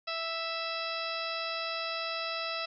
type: harmonic tone with a mistuned harmonic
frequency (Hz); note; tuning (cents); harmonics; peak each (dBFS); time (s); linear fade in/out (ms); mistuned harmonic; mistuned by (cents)
659.3; E5; 0; 1 / 2 / 3 / 4 / 5 / 6 / 7 / 8; -39 / -38 / -44 / -39 / -45 / -41 / -43 / -43; 0.07-2.66; 10; 7; +61
effects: none